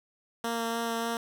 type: tone with vibrato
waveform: 10% pulse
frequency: 230.6 Hz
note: A#3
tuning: 19 cents flat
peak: -21 dBFS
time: 0.44-1.17 s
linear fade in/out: 2 ms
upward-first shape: sine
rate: 3.4 Hz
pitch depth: 11 cents each way
effects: none